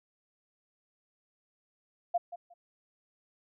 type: tone with echo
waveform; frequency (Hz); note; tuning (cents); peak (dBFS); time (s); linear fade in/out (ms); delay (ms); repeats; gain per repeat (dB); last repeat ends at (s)
sine; 696; F5; -6; -24; 2.14-2.18; 10; 180; 2; -14; 2.54
effects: none